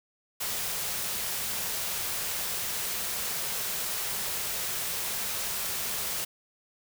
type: band-stop noise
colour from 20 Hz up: white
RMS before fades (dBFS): -32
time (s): 0.4-6.25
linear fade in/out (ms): 10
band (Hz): 240 to 340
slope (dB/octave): 96
effects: none